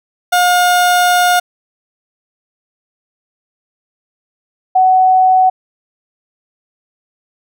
30% pulse / sine tone pair in turn, 715 / 747.7 Hz, F5 / F#5, +41 / +18 cents, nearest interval minor second, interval 77 cents, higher second, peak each -6 dBFS, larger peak neither, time 0.32-1.4 / 4.75-5.5 s, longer first, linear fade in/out 10 ms, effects none

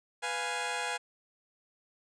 15% pulse chord, F diminished, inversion second, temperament equal, 493.9 / 698.5 / 830.6 Hz, Cb5 / F5 / Ab5, 0 / 0 / 0 cents, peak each -32 / -32 / -28 dBFS, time 0.22-0.98 s, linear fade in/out 20 ms, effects resampled to 22050 Hz

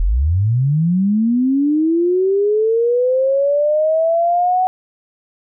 sine linear sweep, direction up, 36.7 to 749 Hz, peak -12 dBFS, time 0-4.67 s, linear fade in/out 0 ms, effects none

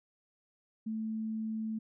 sine tone, 220 Hz, A3, in tune, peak -33 dBFS, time 0.86-1.79 s, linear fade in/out 10 ms, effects none

